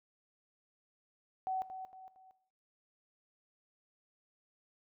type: tone with echo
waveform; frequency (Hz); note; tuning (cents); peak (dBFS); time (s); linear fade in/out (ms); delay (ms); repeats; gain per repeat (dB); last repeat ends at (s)
sine; 754; F#5; +32; -33; 1.47-1.62; 0; 230; 3; -8; 2.31
effects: noise-tail reverb RT60 0.8 s tail -17 dB re dry